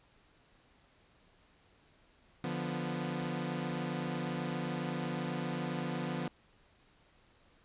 sawtooth chord, B diminished, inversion first, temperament equal, 146.83 / 174.61 / 246.9 Hz, D3 / F3 / B3, 0 / 0 / 0 cents, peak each -36 / -34 / -35 dBFS, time 2.44-6.28 s, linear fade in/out 2 ms, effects pink hiss -66 dBFS RMS until 7.64 s + resampled to 8000 Hz

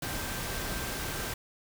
sine tone in noise, 1569 Hz, G6, 1 cent sharp, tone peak -44 dBFS, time 0.02-1.34 s, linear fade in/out 5 ms, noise pink, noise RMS -35 dBFS, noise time 0.02-1.34 s, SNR -12 dB, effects none

